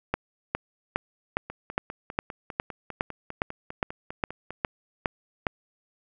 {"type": "two click trains", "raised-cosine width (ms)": 0.5, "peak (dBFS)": [-21, -9], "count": [16, 14], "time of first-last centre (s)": [[1.5, 4.506], [0.14, 5.468]], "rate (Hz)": [4.99, 2.44], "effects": []}